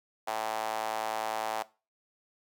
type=tone with high-pass filter; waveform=sawtooth; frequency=110 Hz; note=A2; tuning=in tune; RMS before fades=-33 dBFS; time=0.27-1.63 s; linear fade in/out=10 ms; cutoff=740 Hz; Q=3.8; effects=noise-tail reverb RT60 0.3 s tail -19 dB re dry